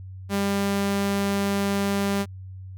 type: tone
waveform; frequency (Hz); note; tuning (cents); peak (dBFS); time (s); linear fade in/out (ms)
sawtooth; 199.2; G3; +28; -18; 0.29-2.26; 50
effects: added 94 Hz sine -36 dBFS peak until 2.77 s